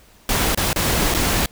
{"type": "noise with dropouts", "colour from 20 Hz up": "pink", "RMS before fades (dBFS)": -19, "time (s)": [0.29, 1.46], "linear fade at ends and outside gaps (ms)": 2, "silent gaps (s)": [[0.548, 0.574], [0.731, 0.76], [1.141, 1.146]], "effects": ["pink hiss -51 dBFS RMS until 1.51 s"]}